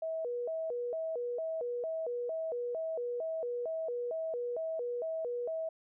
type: tone with vibrato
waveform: sine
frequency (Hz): 559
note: C#5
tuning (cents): +14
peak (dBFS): -33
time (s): 0.02-5.69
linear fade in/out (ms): 5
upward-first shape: square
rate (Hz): 2.2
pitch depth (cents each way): 250
effects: none